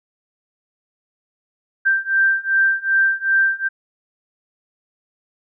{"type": "beating tone pair", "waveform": "sine", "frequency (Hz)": [1570, 1572.6], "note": ["G6", "G6"], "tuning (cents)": [2, 5], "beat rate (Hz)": 2.6, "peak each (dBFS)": [-18, -17], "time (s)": [1.85, 3.69], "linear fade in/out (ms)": 20, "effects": []}